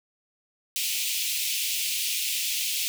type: high-pass noise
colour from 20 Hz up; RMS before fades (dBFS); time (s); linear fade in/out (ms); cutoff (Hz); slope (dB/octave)
pink; -28; 0.76-2.88; 0; 2400; 48
effects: none